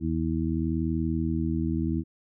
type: harmonic tone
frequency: 80.7 Hz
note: E2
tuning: 36 cents flat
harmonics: 1 / 2 / 3 / 4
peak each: -30 / -30 / -30 / -30 dBFS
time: 0-2.04 s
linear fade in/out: 50 ms
effects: none